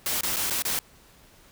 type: noise with dropouts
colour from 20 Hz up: white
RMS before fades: -27 dBFS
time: 0.06-0.79 s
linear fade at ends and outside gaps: 1 ms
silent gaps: 0.209-0.233 / 0.361-0.367 / 0.5-0.507 / 0.622-0.651 s
effects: pink hiss -55 dBFS RMS until 1.51 s